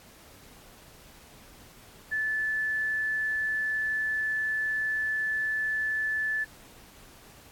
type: tone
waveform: sine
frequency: 1742 Hz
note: A6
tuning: 18 cents flat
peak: -26 dBFS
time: 2.11-6.45 s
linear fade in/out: 20 ms
effects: pink hiss -53 dBFS RMS until 7.51 s + AAC 64 kbps